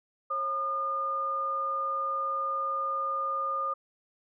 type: tone pair together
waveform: sine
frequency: 542.2 / 1215 Hz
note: C#5 / D#6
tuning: -38 / -42 cents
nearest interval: octave + major second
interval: 1396 cents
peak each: -38 / -28 dBFS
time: 0.3-3.74 s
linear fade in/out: 10 ms
effects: none